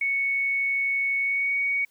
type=tone with pitch glide; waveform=sine; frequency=2217 to 2240 Hz; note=C#7 to C#7; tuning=0 to +18 cents; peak=-22 dBFS; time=0.01-1.85 s; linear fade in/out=5 ms; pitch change=+18 cents; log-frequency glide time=1.19-1.56 s; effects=white hiss -65 dBFS RMS until 1.9 s